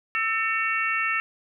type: harmonic tone with a mistuned harmonic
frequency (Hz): 450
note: A4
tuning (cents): +39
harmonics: 3 / 4 / 5 / 6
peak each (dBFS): -28 / -28 / -28 / -28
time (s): 0.15-1.2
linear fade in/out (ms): 0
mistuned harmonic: 3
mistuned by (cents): -41
effects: none